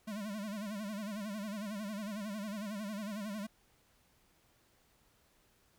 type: tone with vibrato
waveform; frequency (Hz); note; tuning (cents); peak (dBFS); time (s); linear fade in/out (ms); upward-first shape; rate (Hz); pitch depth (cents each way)
square; 207.7; G#3; 0; -39; 0.07-3.47; 10; sine; 11; 110
effects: pink hiss -70 dBFS RMS until 5.78 s